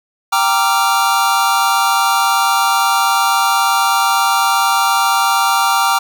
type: chord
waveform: square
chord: G minor seventh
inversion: none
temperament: equal with one note detuned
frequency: 784 / 932.3 / 1174.7 / 1379.3 Hz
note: G5 / Bb5 / D6 / F6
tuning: 0 / 0 / 0 / -22 cents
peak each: -18 dBFS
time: 0.32-5.99 s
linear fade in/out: 10 ms
effects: none